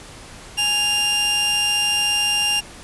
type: tone pair together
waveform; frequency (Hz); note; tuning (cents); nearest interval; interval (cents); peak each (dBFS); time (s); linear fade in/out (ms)
sawtooth; 830.7 / 2794; G#5 / F7; 0 / 0; octave + major sixth; 2100; -25 / -14; 0.57-2.61; 20
effects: pink hiss -40 dBFS RMS until 2.83 s + resampled to 24000 Hz